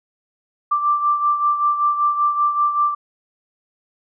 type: beating tone pair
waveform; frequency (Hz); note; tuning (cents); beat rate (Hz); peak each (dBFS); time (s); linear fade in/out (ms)
sine; 1176 / 1181.2; D6 / D6; +2 / +10; 5.2; -16 / -23; 0.71-2.95; 10
effects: none